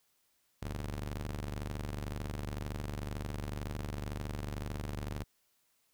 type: ring-modulated tone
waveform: sawtooth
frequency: 73.6 Hz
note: D2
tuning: 4 cents sharp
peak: -30 dBFS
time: 0.62-5.24 s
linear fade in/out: 5 ms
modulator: 25.8 Hz
effects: white hiss -74 dBFS RMS until 5.93 s